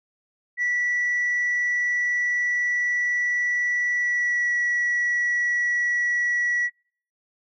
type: tone with pitch glide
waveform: sine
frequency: 1954 to 1937.1 Hz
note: B6 to B6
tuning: -19 to -34 cents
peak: -19 dBFS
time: 0.57-6.7 s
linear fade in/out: 50 ms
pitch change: -15 cents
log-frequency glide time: 3.94-4.54 s
effects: noise-tail reverb RT60 0.5 s tail -25 dB re dry + tanh soft clip ceiling -18 dBFS